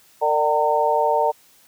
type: harmonic tone with a mistuned harmonic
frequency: 152.2 Hz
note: D#3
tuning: 38 cents flat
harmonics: 3 / 4 / 5 / 6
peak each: -23 / -21 / -23 / -20 dBFS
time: 0.21-1.32 s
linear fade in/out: 20 ms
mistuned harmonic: 4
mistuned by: -35 cents
effects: white hiss -54 dBFS RMS until 1.67 s + high-pass 60 Hz 12 dB/octave